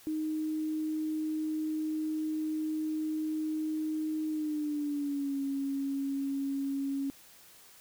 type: tone with pitch glide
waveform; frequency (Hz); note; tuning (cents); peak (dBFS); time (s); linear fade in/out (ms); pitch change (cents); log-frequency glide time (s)
sine; 311.1 to 275.6; D#4 to C#4; 0 to -10; -30; 0.07-7.1; 0; -210; 4.28-5.4
effects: white hiss -56 dBFS RMS until 7.8 s